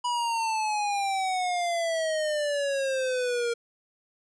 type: exponential sweep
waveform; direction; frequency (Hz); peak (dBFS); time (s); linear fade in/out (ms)
square; down; 980 to 466.2; -26; 0.04-3.54; 10
effects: resampled to 22050 Hz